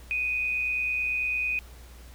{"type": "tone with amplitude modulation", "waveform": "sine", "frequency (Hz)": 2489, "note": "D#7", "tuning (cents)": 0, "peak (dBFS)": -23, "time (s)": [0.11, 1.59], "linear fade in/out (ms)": 0, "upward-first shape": "sine", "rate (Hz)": 129, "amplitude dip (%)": 45, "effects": ["added 60 Hz sine -45 dBFS peak until 2.14 s", "pink hiss -53 dBFS RMS until 2.14 s"]}